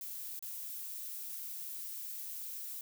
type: noise with dropouts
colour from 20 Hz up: violet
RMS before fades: -43 dBFS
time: 0.01-2.81 s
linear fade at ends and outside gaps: 1 ms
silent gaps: 0.392-0.425 s
effects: none